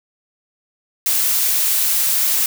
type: noise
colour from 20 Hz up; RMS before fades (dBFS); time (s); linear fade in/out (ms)
blue; -17; 1.06-2.46; 2
effects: none